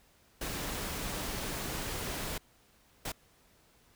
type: noise bursts at uneven times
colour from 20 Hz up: pink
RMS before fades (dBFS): -37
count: 2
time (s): 0.41-2.38 / 3.05-3.12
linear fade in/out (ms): 5
effects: pink hiss -65 dBFS RMS until 3.95 s